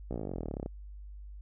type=slowing click train; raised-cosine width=2 ms; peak=-23 dBFS; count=25; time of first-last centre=0.11-0.661 s; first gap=16 ms; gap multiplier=1.03; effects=added 50 Hz sine -43 dBFS peak until 1.41 s